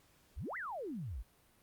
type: exponential two-way sweep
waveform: sine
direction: up then down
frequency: 45.5 to 2093 to 45.5 Hz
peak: -39 dBFS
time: 0.36-1.23 s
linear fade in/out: 20 ms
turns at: 0.57 s
effects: pink hiss -68 dBFS RMS until 1.62 s + Opus 48 kbps